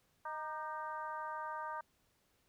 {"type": "harmonic tone with a mistuned harmonic", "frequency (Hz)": 311.1, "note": "D#4", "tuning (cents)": 0, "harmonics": [2, 3, 4, 5, 6], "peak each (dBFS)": [-49, -42, -45, -48, -60], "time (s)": [0.25, 1.81], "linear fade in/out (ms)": 5, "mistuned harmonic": 4, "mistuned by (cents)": -53, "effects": ["pink hiss -75 dBFS RMS until 2.48 s"]}